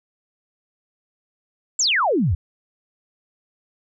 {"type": "exponential sweep", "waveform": "sine", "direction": "down", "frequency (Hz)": [7830, 71], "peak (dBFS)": -16, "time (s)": [1.79, 2.35], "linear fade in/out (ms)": 5, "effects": []}